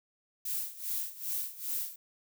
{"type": "noise with tremolo", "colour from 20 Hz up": "violet", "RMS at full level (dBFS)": -33, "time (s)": [0.45, 1.96], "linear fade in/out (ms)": 5, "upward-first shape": "sine", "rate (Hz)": 2.5, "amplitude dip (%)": 85, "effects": []}